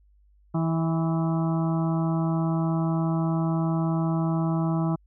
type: harmonic tone with a mistuned harmonic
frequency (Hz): 163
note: E3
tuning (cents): -19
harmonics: 1 / 2 / 4 / 5 / 6 / 7 / 8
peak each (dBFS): -23 / -29 / -35 / -37 / -39 / -40 / -41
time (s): 0.54-4.96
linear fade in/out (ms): 10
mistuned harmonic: 6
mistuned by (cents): +41
effects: added 50 Hz sine -56 dBFS peak until 5.06 s